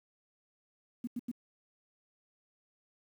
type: tone bursts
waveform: sine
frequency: 240.9 Hz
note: B3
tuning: 43 cents flat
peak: -33 dBFS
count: 3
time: 1.04-1.315 s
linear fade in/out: 5 ms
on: 33 ms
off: 88 ms
effects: 10-bit